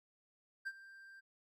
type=tone with ADSR envelope; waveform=triangle; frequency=1579 Hz; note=G6; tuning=12 cents sharp; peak=-35 dBFS; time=0.65-1.21 s; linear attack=21 ms; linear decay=47 ms; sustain=-17 dB; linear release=20 ms; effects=none